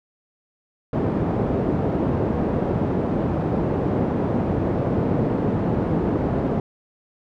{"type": "band-pass noise", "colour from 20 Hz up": "pink", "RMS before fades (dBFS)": -22, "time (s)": [0.93, 6.6], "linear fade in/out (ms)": 2, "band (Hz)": [110, 540], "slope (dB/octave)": 12, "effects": []}